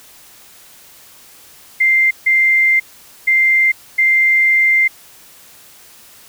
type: tone bursts at uneven times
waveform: sine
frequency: 2093 Hz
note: C7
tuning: in tune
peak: -9 dBFS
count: 4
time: 1.8-2.11 / 2.26-2.8 / 3.27-3.72 / 3.98-4.88 s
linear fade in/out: 10 ms
effects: white hiss -43 dBFS RMS until 6.28 s